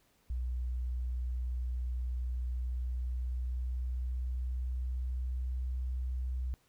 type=tone with pitch glide; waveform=sine; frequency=61.6 to 63.15 Hz; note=B1 to B1; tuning=-4 to +39 cents; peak=-32 dBFS; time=0.3-6.54 s; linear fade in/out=0 ms; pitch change=+43 cents; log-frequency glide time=2.49-5.76 s; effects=pink hiss -70 dBFS RMS until 6.68 s